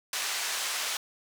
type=band-pass noise; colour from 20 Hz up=white; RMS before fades=-32 dBFS; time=0.13-0.97 s; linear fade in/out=2 ms; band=740 to 6800 Hz; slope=12 dB/octave; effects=none